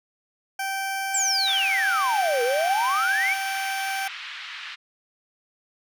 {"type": "tone", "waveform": "20% pulse", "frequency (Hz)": 778, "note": "G5", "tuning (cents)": -13, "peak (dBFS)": -21, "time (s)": [0.59, 4.08], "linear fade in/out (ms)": 5}
{"type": "exponential two-way sweep", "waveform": "sine", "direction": "down then up", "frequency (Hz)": [7902, 466.2, 2365], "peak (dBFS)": -21, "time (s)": [1.14, 3.34], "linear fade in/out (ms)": 5, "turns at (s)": 2.43}
{"type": "band-pass noise", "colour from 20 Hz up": "white", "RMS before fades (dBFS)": -37, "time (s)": [1.46, 4.76], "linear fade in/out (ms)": 20, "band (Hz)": [1300, 3400], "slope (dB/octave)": 24}
{"effects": []}